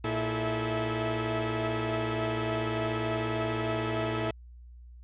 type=tone cluster; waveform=sawtooth; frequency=115.9 / 327.2 / 430.4 / 651 Hz; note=A#2 / E4 / A4 / E5; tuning=-10 / -13 / -38 / -22 cents; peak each=-29 / -30 / -31 / -31 dBFS; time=0.04-4.31 s; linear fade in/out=5 ms; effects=added 60 Hz sine -46 dBFS peak until 5.03 s + resampled to 8000 Hz